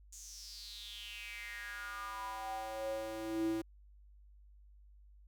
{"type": "tone with high-pass filter sweep", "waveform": "square", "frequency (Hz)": 110, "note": "A2", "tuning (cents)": 0, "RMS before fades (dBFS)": -42, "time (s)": [0.12, 3.62], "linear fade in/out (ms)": 10, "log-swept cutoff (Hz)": [7000, 280], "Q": 6.2, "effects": ["added 50 Hz sine -57 dBFS peak until 5.27 s"]}